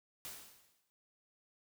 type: noise with exponential decay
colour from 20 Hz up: white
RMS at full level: -44 dBFS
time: 0.25-0.9 s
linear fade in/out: 0 ms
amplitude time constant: 140 ms
effects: none